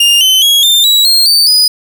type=tone with pitch steps; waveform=40% pulse; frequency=2818 / 3055 / 3313 / 3592 / 3894 / 4222 / 4578 / 4963 Hz; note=F7 / G7 / G#7 / A7 / B7 / C8 / D8 / D#8; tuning=+15 / -45 / -5 / +35 / -25 / +15 / -45 / -5 cents; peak=-4 dBFS; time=0-1.68 s; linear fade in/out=5 ms; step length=210 ms; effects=none